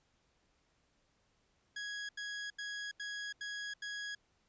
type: tone bursts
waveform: sawtooth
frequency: 1661.2 Hz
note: G#6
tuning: in tune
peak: -36 dBFS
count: 6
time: 1.76-4.15 s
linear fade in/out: 5 ms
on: 330 ms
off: 82 ms
effects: pink hiss -75 dBFS RMS until 4.48 s + resampled to 16000 Hz